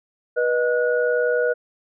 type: tone cluster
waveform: sine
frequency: 487.2 / 618 / 1457 Hz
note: B4 / D#5 / F#6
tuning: -24 / -12 / -27 cents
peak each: -19 / -24 / -25 dBFS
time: 0.36-1.54 s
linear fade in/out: 20 ms
effects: none

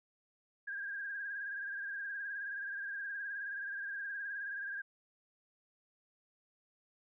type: tone with vibrato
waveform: sine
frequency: 1616 Hz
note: G#6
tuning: 48 cents flat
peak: -38 dBFS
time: 0.67-4.82 s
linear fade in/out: 10 ms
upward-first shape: sine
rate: 19 Hz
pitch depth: 54 cents each way
effects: none

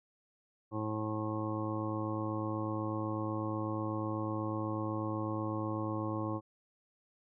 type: harmonic tone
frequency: 108.1 Hz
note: A2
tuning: 30 cents flat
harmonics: 1 / 2 / 3 / 4 / 5 / 7 / 8 / 9 / 10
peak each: -38 / -43 / -37 / -49 / -42 / -49 / -47 / -50 / -42 dBFS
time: 0.71-6.41 s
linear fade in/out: 50 ms
effects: none

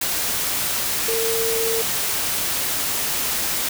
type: tone in noise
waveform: sine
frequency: 454.1 Hz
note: A#4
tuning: 45 cents flat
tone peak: -22 dBFS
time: 1.08-1.82 s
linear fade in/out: 5 ms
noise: white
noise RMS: -23 dBFS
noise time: 0.01-3.69 s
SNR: -2 dB
effects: none

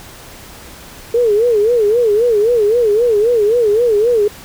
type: tone with vibrato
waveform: sine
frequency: 447 Hz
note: A4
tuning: 27 cents sharp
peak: -9 dBFS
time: 1.14-4.28 s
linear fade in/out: 5 ms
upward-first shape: sine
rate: 3.8 Hz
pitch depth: 160 cents each way
effects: pink hiss -36 dBFS RMS until 4.44 s

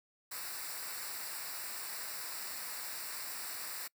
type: noise with comb filter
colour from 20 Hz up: white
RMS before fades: -42 dBFS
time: 0.31-3.88 s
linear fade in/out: 10 ms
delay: 0.31 ms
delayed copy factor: -0.75
effects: noise-tail reverb RT60 0.1 s tail -25 dB re dry

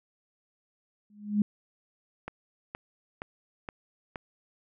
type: tone with exponential growth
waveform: sine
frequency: 207.7 Hz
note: G#3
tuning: in tune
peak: -18 dBFS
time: 1.1-1.42 s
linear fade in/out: 2 ms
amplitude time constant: 68 ms
type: click train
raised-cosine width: 0.5 ms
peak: -21 dBFS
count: 5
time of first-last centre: 2.28-4.158 s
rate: 2.13 Hz
effects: none

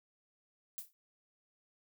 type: noise with exponential decay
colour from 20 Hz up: violet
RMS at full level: -39 dBFS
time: 0.78-0.93 s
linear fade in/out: 0 ms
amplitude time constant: 31 ms
effects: none

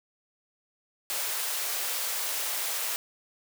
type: high-pass noise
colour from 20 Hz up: white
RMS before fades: -31 dBFS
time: 1.1-2.96 s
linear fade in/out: 0 ms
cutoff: 450 Hz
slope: 24 dB/octave
effects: none

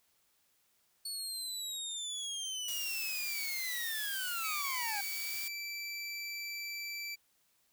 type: linear sweep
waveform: 25% pulse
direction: down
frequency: 4435 to 788 Hz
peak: -33 dBFS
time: 1.05-5.01 s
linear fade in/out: 5 ms
type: noise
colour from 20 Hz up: blue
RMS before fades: -41 dBFS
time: 2.68-5.48 s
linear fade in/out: 2 ms
type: tone with pitch glide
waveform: 25% pulse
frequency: 2278 to 2330 Hz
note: C#7 to D7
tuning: +47 to -14 cents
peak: -35 dBFS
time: 4.43-7.16 s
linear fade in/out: 20 ms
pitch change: +39 cents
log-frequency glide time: 5.11-5.45 s
effects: white hiss -73 dBFS RMS until 7.72 s

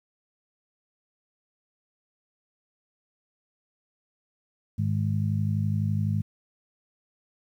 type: harmonic tone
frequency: 51.91 Hz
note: G#1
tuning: in tune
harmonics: 2 / 3 / 4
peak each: -25 / -29 / -31 dBFS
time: 4.78-6.22 s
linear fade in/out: 10 ms
effects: 10-bit

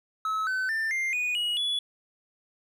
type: tone with pitch steps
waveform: triangle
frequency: 1293 / 1520 / 1786.8 / 2100 / 2469 / 2903 / 3412 Hz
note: E6 / F#6 / A6 / C7 / D#7 / F#7 / G#7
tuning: -34 / +46 / +26 / +6 / -14 / -34 / +46 cents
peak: -24 dBFS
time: 0.25-1.79 s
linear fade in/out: 2 ms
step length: 220 ms
effects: none

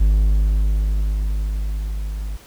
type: tone with level ramp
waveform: triangle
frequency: 51.5 Hz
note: G#1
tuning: 14 cents flat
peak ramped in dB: -9 to -22 dBFS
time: 0-2.37 s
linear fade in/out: 10 ms
effects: pink hiss -46 dBFS RMS until 2.46 s

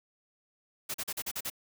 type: noise bursts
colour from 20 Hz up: white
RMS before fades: -35 dBFS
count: 7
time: 0.89-1.501 s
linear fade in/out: 10 ms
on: 53 ms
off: 40 ms
effects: none

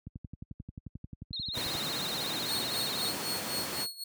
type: click train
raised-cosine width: 5 ms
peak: -28 dBFS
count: 20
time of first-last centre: 0.07-1.751 s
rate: 11.3 Hz
type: tone with vibrato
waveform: sine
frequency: 3951 Hz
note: B7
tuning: in tune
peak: -34 dBFS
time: 1.33-3.11 s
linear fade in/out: 2 ms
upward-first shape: sine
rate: 16 Hz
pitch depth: 140 cents each way
type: high-pass noise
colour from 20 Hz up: pink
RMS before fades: -37 dBFS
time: 1.53-3.87 s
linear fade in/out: 50 ms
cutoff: 160 Hz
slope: 12 dB/octave
type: tone with tremolo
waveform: sawtooth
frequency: 4336 Hz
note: C#8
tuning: 39 cents flat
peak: -29 dBFS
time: 2.48-4.04 s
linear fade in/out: 5 ms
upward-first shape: sine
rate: 3.9 Hz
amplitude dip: 85%
effects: high-pass 60 Hz 12 dB/octave

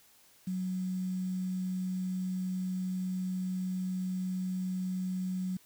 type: tone with quantisation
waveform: sine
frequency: 185 Hz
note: F#3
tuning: in tune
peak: -31 dBFS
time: 0.47-5.57 s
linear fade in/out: 5 ms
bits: 9
effects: white hiss -62 dBFS RMS until 5.65 s

